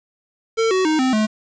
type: tone with pitch steps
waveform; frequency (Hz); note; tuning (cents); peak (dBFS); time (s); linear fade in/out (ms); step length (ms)
square; 451 / 374.9 / 311.6 / 259 / 215.3; A4 / F#4 / D#4 / C4 / A3; +43 / +23 / +3 / -17 / -37; -16; 0.57-1.27; 20; 140
effects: resampled to 16000 Hz + 7-bit